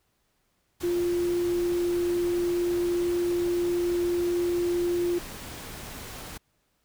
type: tone in noise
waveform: sine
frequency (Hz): 349.2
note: F4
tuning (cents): 0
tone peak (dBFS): -23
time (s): 0.83-5.19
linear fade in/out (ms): 10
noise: pink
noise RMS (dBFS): -40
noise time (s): 0.8-6.38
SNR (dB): +14
effects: pink hiss -72 dBFS RMS until 6.84 s